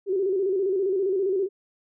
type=tone with vibrato; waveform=sine; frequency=384 Hz; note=G4; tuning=36 cents flat; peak=-21 dBFS; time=0.06-1.49 s; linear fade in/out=50 ms; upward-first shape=square; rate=15 Hz; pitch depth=70 cents each way; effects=none